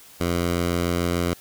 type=tone; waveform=10% pulse; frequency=86.8 Hz; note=F2; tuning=10 cents flat; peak=-13 dBFS; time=0.2-1.34 s; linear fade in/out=10 ms; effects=white hiss -48 dBFS RMS until 1.4 s